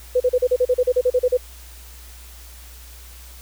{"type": "tone bursts", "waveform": "sine", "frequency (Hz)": 500, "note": "B4", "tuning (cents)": 21, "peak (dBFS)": -13, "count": 14, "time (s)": [0.15, 1.373], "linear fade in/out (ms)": 10, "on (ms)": 53, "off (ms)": 37, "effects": ["added 60 Hz sine -40 dBFS peak until 3.41 s", "white hiss -45 dBFS RMS until 3.41 s"]}